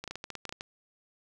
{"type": "clicks", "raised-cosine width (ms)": 0.2, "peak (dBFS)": -21, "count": 11, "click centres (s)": [0.04, 0.077, 0.11, 0.156, 0.241, 0.303, 0.353, 0.453, 0.493, 0.525, 0.609], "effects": ["9-bit"]}